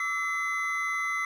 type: tone cluster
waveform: triangle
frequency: 1155 / 1317 / 2038 Hz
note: D6 / E6 / C7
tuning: -29 / -2 / -46 cents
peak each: -33 / -33 / -27 dBFS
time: 0-1.25 s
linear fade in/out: 2 ms
effects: none